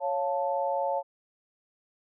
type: chord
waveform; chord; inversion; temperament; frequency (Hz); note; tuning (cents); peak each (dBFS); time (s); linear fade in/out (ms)
sine; Db augmented; none; equal; 554.4 / 698.5 / 880; Db5 / F5 / A5; 0 / 0 / 0; -29 / -32 / -30; 0-1.03; 50
effects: none